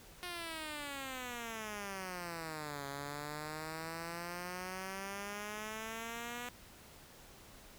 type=exponential two-way sweep; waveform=5% pulse; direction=down then up; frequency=360 to 139 to 245.2 Hz; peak=-30 dBFS; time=0.23-6.49 s; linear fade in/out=0 ms; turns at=2.86 s; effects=pink hiss -57 dBFS RMS until 7.78 s